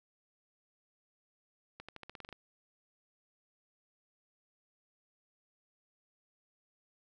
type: accelerating click train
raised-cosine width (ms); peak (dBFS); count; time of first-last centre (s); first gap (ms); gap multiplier
0.3; -30; 10; 1.8-2.327; 86; 0.9
effects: none